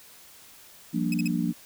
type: chord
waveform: sine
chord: G minor seventh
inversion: third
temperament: equal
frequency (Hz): 174.61 / 196 / 233.1 / 293.7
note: F3 / G3 / Bb3 / D4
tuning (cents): 0 / 0 / 0 / 0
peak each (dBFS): -28 / -34 / -28 / -30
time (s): 0.93-1.53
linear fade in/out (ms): 20
type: tone bursts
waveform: sawtooth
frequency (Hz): 2551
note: D#7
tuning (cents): +43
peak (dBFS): -27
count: 3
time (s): 1.12-1.276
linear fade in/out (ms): 2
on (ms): 20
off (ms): 48
effects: white hiss -51 dBFS RMS until 1.65 s